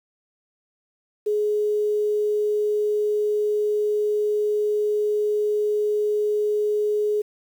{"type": "tone with quantisation", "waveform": "sine", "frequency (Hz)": 420, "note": "G#4", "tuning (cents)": 19, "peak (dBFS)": -19, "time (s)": [1.26, 7.22], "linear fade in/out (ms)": 10, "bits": 8, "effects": []}